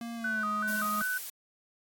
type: tone with pitch glide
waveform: square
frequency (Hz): 233.1 to 212.5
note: A#3 to G#3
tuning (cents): 0 to +40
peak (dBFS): -37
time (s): 0.01-1.02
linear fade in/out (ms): 2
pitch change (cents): -160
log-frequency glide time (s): 0.15-0.46
type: tone with vibrato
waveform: sine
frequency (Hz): 1369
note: F6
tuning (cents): -35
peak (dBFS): -29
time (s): 0.24-1.18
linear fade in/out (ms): 5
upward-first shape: square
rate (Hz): 2.6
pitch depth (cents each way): 160
type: noise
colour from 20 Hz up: blue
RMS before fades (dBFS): -39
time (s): 0.68-1.3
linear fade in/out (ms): 5
effects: AAC 64 kbps